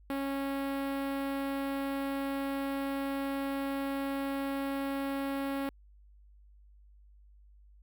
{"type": "tone with notch filter", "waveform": "sawtooth", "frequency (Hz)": 275.3, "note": "C#4", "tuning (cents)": -12, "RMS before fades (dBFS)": -34, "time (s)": [0.1, 5.69], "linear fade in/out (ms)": 0, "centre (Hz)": 6400, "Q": 0.51, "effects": ["added 50 Hz sine -55 dBFS peak until 7.82 s"]}